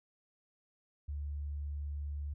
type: tone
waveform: sine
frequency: 72.6 Hz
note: D2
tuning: 19 cents flat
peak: -36 dBFS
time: 1.08-2.34 s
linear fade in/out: 10 ms
effects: none